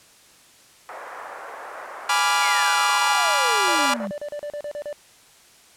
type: band-pass noise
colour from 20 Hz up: pink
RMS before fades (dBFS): -37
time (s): 0.89-4.06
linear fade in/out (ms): 0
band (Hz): 560 to 1700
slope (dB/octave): 24
type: chord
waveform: sawtooth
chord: G# diminished seventh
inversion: none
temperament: equal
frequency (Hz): 830.6 / 987.8 / 1174.7 / 1396.9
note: G#5 / B5 / D6 / F6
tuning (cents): 0 / 0 / 0 / 0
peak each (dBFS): -20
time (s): 2.09-3.94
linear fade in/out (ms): 5
type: exponential sweep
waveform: sine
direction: down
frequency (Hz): 2313 to 191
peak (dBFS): -28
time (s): 2.42-4.11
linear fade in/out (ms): 0
type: tone bursts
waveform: triangle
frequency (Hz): 587.3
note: D5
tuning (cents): 0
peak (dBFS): -26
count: 12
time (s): 3.68-4.928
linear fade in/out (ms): 0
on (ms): 71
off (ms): 36
effects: white hiss -52 dBFS RMS until 5.76 s + low-pass 10000 Hz 12 dB/octave